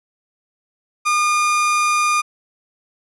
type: tone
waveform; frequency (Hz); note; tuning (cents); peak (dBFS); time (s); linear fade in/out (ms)
30% pulse; 1213; D#6; -44; -12; 1.05-2.22; 20
effects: resampled to 24000 Hz